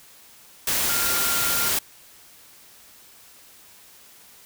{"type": "tone in noise", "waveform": "sine", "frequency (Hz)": 1396.9, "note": "F6", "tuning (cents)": 0, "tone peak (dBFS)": -29, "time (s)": [0.89, 1.69], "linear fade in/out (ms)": 5, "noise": "white", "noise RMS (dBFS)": -23, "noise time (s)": [0.67, 1.79], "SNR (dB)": -9, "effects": ["white hiss -50 dBFS RMS until 4.45 s"]}